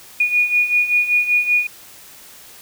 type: beating tone pair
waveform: sine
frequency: 2448 / 2453.2 Hz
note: D#7 / D#7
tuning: -29 / -25 cents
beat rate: 5.2 Hz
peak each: -20 / -15 dBFS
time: 0.2-1.67 s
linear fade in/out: 5 ms
effects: white hiss -42 dBFS RMS until 2.61 s